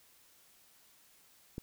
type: click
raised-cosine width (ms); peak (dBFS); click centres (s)
3; -26; 1.581
effects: white hiss -64 dBFS RMS until 1.62 s